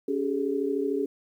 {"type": "tone cluster", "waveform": "sine", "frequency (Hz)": [280, 392.8, 426.2], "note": ["C#4", "G4", "G#4"], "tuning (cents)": [18, 4, 45], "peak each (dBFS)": -29, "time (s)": [0.08, 1.06], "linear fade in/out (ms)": 5, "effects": ["10-bit"]}